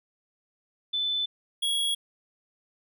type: tone pair in turn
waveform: sine / square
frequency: 3512 / 3325 Hz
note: A7 / G#7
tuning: -4 / +1 cents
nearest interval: minor second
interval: 95 cents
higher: first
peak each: -25 dBFS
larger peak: neither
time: 0.93-1.26 / 1.62-1.95 s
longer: neither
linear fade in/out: 10 ms
effects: none